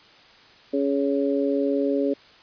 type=harmonic tone; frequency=139.7 Hz; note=C#3; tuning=14 cents sharp; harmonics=2 / 3 / 4; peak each=-23 / -25 / -26 dBFS; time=0.73-2.14 s; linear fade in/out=10 ms; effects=white hiss -51 dBFS RMS until 2.42 s + resampled to 11025 Hz